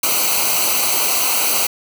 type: noise with comb filter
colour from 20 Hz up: white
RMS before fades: -17 dBFS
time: 0.03-1.67 s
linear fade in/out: 5 ms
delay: 0.57 ms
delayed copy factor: -0.8
effects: none